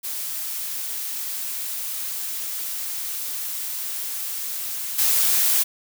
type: noise with level steps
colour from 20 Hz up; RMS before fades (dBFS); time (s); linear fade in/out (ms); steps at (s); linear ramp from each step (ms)
blue; -29 / -19; 0.03-5.64; 20; 4.98; 10
effects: none